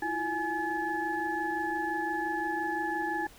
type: tone cluster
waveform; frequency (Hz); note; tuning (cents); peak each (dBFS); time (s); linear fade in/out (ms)
sine; 327.2 / 353 / 837 / 1721; E4 / F4 / G#5 / A6; -13 / +19 / +13 / -39; -36 / -39 / -32 / -34; 0.02-3.27; 5
effects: pink hiss -54 dBFS RMS until 3.38 s